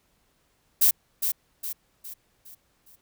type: noise with echo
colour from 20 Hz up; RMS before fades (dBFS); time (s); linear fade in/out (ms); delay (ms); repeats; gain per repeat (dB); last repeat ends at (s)
violet; -18; 0.81-0.91; 10; 410; 5; -7; 2.96
effects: pink hiss -68 dBFS RMS until 3.01 s